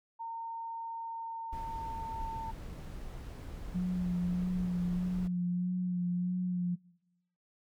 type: tone with pitch glide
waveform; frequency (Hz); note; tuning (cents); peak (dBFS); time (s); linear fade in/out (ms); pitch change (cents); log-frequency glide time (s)
sine; 915 to 899.3; A#5 to A5; -32 to +38; -37; 0.19-2.52; 20; -30; 1.02-2.38
type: noise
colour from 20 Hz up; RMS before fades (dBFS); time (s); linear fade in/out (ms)
brown; -43; 1.52-5.28; 10
type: tone with vibrato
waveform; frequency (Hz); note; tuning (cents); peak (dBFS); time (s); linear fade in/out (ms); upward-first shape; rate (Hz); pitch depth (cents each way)
sine; 179.1; F3; +44; -29; 3.74-6.76; 20; sine; 1.6; 24
effects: noise-tail reverb RT60 1.0 s tail -24 dB re dry